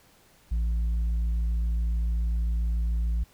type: tone with tanh clipping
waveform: triangle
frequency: 56.7 Hz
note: A#1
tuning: 47 cents flat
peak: -24 dBFS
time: 0.51-3.24 s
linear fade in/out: 10 ms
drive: 8 dB
effects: pink hiss -59 dBFS RMS until 3.33 s